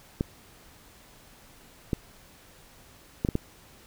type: clicks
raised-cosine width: 3 ms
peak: -12 dBFS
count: 5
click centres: 0.209 / 1.932 / 3.249 / 3.288 / 3.354 s
effects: pink hiss -54 dBFS RMS until 3.86 s